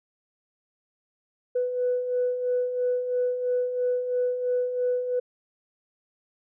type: beating tone pair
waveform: sine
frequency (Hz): 493.9 / 496.9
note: B4 / B4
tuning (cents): 0 / +11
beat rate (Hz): 3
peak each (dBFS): -31 / -23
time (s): 1.55-5.2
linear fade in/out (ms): 10
effects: tanh soft clip ceiling -17 dBFS